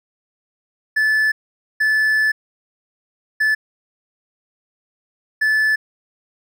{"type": "tone bursts at uneven times", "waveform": "triangle", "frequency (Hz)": 1739, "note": "A6", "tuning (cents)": -21, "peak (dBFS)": -12, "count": 4, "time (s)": [[0.96, 1.32], [1.8, 2.32], [3.4, 3.55], [5.41, 5.76]], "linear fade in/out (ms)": 10, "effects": []}